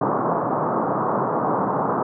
white band-pass noise, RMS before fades -22 dBFS, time 0.01-2.03 s, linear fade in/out 5 ms, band 120 to 1200 Hz, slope 48 dB/octave, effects none

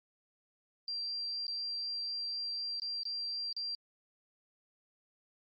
sine tone with dropouts, 4726 Hz, D8, 10 cents sharp, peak -35 dBFS, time 0.88-3.75 s, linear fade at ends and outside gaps 1 ms, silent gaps 1.468-1.48 / 2.799-2.819 / 3.033-3.053 / 3.528-3.565 s, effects Opus 48 kbps

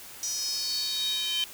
square tone with high-pass filter sweep, 343.3 Hz, F4, 30 cents flat, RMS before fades -30 dBFS, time 0.23-1.44 s, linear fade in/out 0 ms, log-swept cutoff 5900 to 3100 Hz, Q 7.8, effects white hiss -45 dBFS RMS until 1.53 s

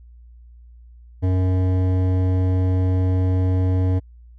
sine tone with hard clipping, 92.5 Hz, F#2, in tune, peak -18 dBFS, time 1.22-4 s, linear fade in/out 20 ms, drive 13 dB, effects added 59 Hz sine -42 dBFS peak until 4.38 s

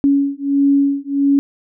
sine beating tone pair, 279 / 280.5 Hz, C#4 / C#4, +11 / +21 cents, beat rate 1.5 Hz, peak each -15 dBFS, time 0.04-1.39 s, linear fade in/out 0 ms, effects none

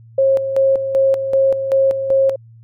sine tone with tremolo, 539 Hz, C#5, 49 cents flat, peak -10 dBFS, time 0.18-2.36 s, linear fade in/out 5 ms, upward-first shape square, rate 2.6 Hz, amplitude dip 60%, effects added 114 Hz sine -40 dBFS peak until 2.63 s

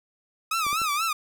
sawtooth tone with vibrato, 1244.5 Hz, D#6, in tune, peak -20 dBFS, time 0.51-1.13 s, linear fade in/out 5 ms, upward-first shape sine, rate 4.2 Hz, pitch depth 140 cents each way
clicks, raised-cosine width 2 ms, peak -27 dBFS, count 3, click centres 0.666 / 0.729 / 0.817 s
effects none

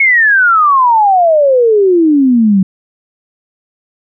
sine exponential sweep, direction down, 2217 to 185 Hz, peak -5 dBFS, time 0-2.63 s, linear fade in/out 5 ms, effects none

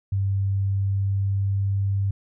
sine tone with pitch glide, 98 to 98.68 Hz, G2 to G2, 0 to +12 cents, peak -20 dBFS, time 0.12-2.11 s, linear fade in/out 5 ms, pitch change +12 cents, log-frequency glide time 0.5-1.71 s, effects none

